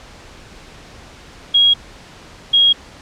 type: tone pair in turn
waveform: sine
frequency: 3300 / 3281 Hz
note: G#7 / G#7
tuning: -12 / -22 cents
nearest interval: unison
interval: 10 cents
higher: first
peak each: -8 / -8 dBFS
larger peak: neither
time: 1.54-1.74 / 2.53-2.73 s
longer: neither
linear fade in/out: 10 ms
effects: pink hiss -40 dBFS RMS until 3.01 s + low-pass 6000 Hz 12 dB/octave